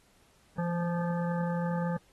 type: harmonic tone with a mistuned harmonic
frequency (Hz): 173.3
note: F3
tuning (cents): -13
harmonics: 1 / 3 / 5 / 7 / 9 / 10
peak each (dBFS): -29 / -36 / -39 / -45 / -48 / -50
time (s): 0.58-1.97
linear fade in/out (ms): 5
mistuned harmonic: 1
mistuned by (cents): -25
effects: pink hiss -65 dBFS RMS until 2.12 s + AAC 32 kbps